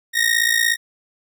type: ring-modulated tone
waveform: sawtooth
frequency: 1864.7 Hz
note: A#6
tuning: in tune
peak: -9 dBFS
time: 0.13-0.77 s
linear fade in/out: 50 ms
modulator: 28.4 Hz
effects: none